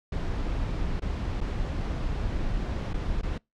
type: noise with dropouts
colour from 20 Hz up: brown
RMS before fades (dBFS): -29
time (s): 0.12-3.38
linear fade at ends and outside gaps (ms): 5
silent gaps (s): 0.998-1.019 / 1.406-1.411 / 2.934-2.94 / 3.214-3.231
effects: noise-tail reverb RT60 0.2 s tail -25 dB re dry + low-pass 5000 Hz 12 dB/octave